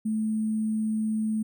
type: tone with sample-and-hold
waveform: sine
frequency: 218 Hz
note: A3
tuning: 16 cents flat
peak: -24 dBFS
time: 0.05-1.43 s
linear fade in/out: 10 ms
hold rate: 8820 Hz
effects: none